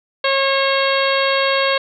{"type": "harmonic tone", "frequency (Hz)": 544, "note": "C#5", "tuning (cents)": -33, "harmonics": [1, 2, 3, 4, 5, 6, 7, 8], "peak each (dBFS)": [-18, -21, -23, -24, -25, -26, -26, -27], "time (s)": [0.24, 1.78], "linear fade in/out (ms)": 5, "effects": []}